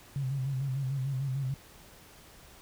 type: tone with vibrato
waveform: sine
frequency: 134.2 Hz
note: C3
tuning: 44 cents sharp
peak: -29 dBFS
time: 0.16-1.54 s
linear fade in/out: 0 ms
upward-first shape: square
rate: 6.7 Hz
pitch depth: 60 cents each way
effects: pink hiss -54 dBFS RMS until 2.61 s